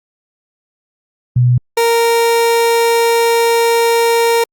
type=tone pair in turn; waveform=sine / 30% pulse; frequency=123.47 / 464.4 Hz; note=B2 / A#4; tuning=0 / -7 cents; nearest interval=octave + major seventh; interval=2293 cents; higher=second; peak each=-7 dBFS; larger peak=neither; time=1.36-1.58 / 1.77-4.44 s; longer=second; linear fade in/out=5 ms; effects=Opus 48 kbps